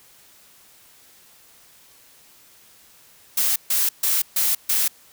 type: noise bursts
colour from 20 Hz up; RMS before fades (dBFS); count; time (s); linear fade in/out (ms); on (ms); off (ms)
blue; -20; 5; 3.37-4.88; 5; 190; 140
effects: white hiss -52 dBFS RMS until 5.12 s